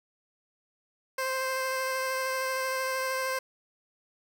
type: tone with vibrato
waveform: 15% pulse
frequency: 523.3 Hz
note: C5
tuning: in tune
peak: -22 dBFS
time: 1.18-3.39 s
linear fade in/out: 5 ms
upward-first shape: sine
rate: 13 Hz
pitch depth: 11 cents each way
effects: none